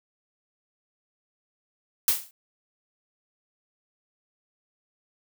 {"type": "noise with exponential decay", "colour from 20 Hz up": "blue", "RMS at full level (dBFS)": -17, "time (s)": [2.08, 2.31], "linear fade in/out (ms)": 1, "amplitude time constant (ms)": 48, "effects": []}